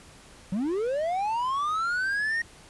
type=linear sweep; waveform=triangle; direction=up; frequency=174.61 to 1877 Hz; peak=-23 dBFS; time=0.52-2.42 s; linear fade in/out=5 ms; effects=pink hiss -51 dBFS RMS until 2.69 s + resampled to 24000 Hz